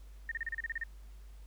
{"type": "tone bursts", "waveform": "sine", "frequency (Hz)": 1833, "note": "A#6", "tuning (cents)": -30, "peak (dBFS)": -33, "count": 10, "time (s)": [0.29, 0.837], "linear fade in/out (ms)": 2, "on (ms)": 25, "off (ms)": 33, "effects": ["added 50 Hz sine -48 dBFS peak until 1.46 s", "pink hiss -66 dBFS RMS until 1.46 s"]}